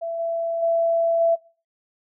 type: tone with level steps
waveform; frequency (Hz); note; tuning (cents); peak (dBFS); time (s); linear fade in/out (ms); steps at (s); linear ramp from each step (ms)
sine; 668; E5; +23; -25 / -22 / -17 / -15; 0.01-1.36; 20; 0.19 / 0.62 / 1.2; 10
effects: noise-tail reverb RT60 0.4 s tail -23 dB re dry